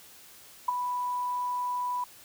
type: tone with ADSR envelope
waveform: sine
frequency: 987.8 Hz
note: B5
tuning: in tune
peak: -19 dBFS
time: 0.68-2.04 s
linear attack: 8 ms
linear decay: 11 ms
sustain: -9 dB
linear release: 3 ms
effects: white hiss -52 dBFS RMS until 2.24 s